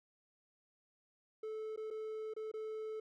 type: tone with dropouts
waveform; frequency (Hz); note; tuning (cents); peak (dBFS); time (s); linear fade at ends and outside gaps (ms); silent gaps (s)
triangle; 435.8; A4; -17; -38; 1.43-3; 5; 1.762-1.774 / 1.904-1.909 / 2.338-2.364 / 2.516-2.538
effects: none